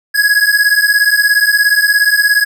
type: beating tone pair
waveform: square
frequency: 1661.2 / 1678.2 Hz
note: G#6 / G#6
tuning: 0 / +18 cents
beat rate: 17 Hz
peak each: -12 dBFS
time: 0.14-2.45 s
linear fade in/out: 20 ms
effects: none